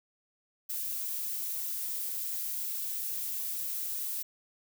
violet noise, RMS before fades -35 dBFS, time 0.69-4.23 s, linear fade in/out 10 ms, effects none

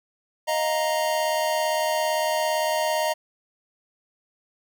square chord, Eb suspended second, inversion none, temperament just, 622.3 / 700 / 933.4 Hz, Eb5 / F5 / Bb5, 0 / +4 / +2 cents, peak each -25 / -31 / -27 dBFS, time 0.47-3.14 s, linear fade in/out 20 ms, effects none

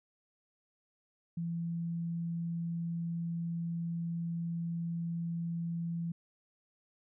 sine tone, 168.5 Hz, E3, 38 cents sharp, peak -33 dBFS, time 1.37-6.12 s, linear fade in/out 5 ms, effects none

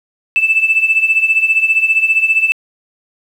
sine tone with tremolo, 2637 Hz, E7, in tune, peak -5 dBFS, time 0.36-2.52 s, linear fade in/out 0 ms, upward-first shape triangle, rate 15 Hz, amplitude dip 85%, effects tanh soft clip ceiling -2 dBFS + 7-bit

